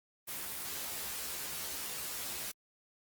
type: noise with comb filter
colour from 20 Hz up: white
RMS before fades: -40 dBFS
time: 0.27-2.52 s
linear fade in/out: 20 ms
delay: 14 ms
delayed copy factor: +0.75
effects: Opus 24 kbps